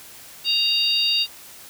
harmonic tone, 932.3 Hz, A#5, in tune, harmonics 3 / 4 / 5, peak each -22 / -22 / -22 dBFS, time 0.44-1.27 s, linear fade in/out 50 ms, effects white hiss -43 dBFS RMS until 1.69 s

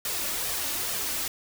white noise with flanger, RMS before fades -30 dBFS, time 0.05-1.28 s, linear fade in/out 2 ms, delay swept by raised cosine 1.6 to 3.5 ms, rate 2.3 Hz, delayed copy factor +0.5, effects none

